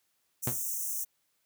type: high-pass noise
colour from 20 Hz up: white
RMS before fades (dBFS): -34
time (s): 0.42-1.05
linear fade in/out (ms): 20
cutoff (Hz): 5800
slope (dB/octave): 96
type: tone with exponential decay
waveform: sawtooth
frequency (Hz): 123.47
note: B2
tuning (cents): 0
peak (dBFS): -23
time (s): 0.47-0.59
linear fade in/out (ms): 0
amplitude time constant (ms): 26
effects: white hiss -75 dBFS RMS until 1.45 s + high-pass 60 Hz 12 dB/octave